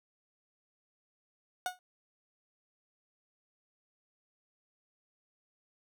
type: tone with exponential decay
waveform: 30% pulse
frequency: 730 Hz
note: F#5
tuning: 24 cents flat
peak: -26 dBFS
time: 1.66-1.79 s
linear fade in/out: 1 ms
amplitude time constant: 27 ms
effects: none